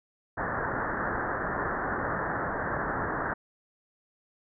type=low-pass noise; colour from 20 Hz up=white; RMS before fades=-31 dBFS; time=0.37-3.34 s; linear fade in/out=10 ms; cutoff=1800 Hz; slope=96 dB/octave; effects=none